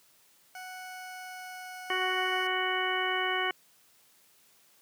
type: tone with pitch glide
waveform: 20% pulse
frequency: 740 to 734.9 Hz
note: F#5 to F#5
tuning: 0 to -12 cents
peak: -36 dBFS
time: 0.55-2.47 s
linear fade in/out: 2 ms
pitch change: -12 cents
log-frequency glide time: 0.71-2.31 s
type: harmonic tone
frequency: 370.9 Hz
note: F#4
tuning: 4 cents sharp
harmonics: 1 / 2 / 3 / 4 / 5 / 6 / 8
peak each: -35 / -35 / -35 / -35 / -35 / -35 / -35 dBFS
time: 1.9-3.51 s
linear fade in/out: 2 ms
effects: white hiss -63 dBFS RMS until 4.81 s + high-pass 100 Hz 12 dB/octave